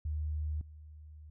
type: tone with level steps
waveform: sine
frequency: 76.2 Hz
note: D#2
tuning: 36 cents flat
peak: -32 / -48 dBFS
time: 0.05-1.3 s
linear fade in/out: 5 ms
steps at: 0.61 s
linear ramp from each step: 2 ms
effects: none